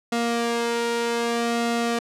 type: tone with flanger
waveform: sawtooth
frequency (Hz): 234.5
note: A#3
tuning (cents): +11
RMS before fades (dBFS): -24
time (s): 0.12-1.99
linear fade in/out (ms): 5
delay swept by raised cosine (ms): 1.5 to 2.09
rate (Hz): 0.64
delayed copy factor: +0.65
effects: low-pass 9000 Hz 12 dB/octave